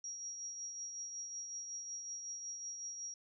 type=tone with tremolo; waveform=sine; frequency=5670 Hz; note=F8; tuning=25 cents sharp; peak=-40 dBFS; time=0.04-3.14 s; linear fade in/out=2 ms; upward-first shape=triangle; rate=5.4 Hz; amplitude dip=45%; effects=none